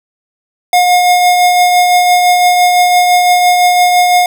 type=tone with tremolo; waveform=square; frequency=717 Hz; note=F5; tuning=45 cents sharp; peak=-5 dBFS; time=0.73-4.26 s; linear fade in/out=2 ms; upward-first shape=triangle; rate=5.9 Hz; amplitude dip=35%; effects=none